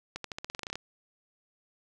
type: accelerating click train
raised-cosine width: 0.2 ms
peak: -19 dBFS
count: 13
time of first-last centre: 0.16-0.756 s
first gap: 83 ms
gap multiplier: 0.9
effects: none